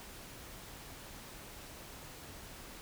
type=silence; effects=pink hiss -50 dBFS RMS until 2.81 s